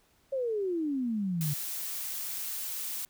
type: exponential sweep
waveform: sine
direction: down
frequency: 554.4 to 141 Hz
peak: -28 dBFS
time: 0.32-1.54 s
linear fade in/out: 10 ms
type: noise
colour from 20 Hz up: blue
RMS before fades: -36 dBFS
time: 1.41-3.05 s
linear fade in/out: 0 ms
effects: pink hiss -67 dBFS RMS until 3.09 s